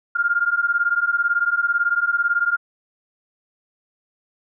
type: beating tone pair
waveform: sine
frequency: 1397 / 1415 Hz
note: F6 / F6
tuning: 0 / +22 cents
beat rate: 18 Hz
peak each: -20 dBFS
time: 0.15-2.57 s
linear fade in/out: 10 ms
effects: none